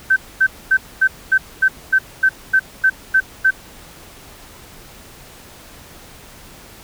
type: tone bursts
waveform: sine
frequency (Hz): 1543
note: G6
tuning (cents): -28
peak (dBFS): -9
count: 12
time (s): 0.1-3.508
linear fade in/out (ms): 10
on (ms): 64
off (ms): 240
effects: pink hiss -41 dBFS RMS until 6.83 s